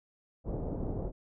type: low-pass noise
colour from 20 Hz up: pink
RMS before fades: -35 dBFS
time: 0.44-1.12 s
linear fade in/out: 50 ms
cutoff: 650 Hz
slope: 24 dB/octave
effects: none